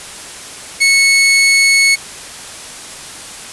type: tone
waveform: sawtooth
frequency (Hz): 2202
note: C#7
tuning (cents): -12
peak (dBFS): -4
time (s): 0.8-1.96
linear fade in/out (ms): 20
effects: white hiss -30 dBFS RMS until 3.52 s + resampled to 24000 Hz